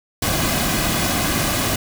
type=noise with comb filter; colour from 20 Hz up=pink; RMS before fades=-20 dBFS; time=0.22-1.76 s; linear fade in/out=5 ms; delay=2.2 ms; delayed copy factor=-0.5; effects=none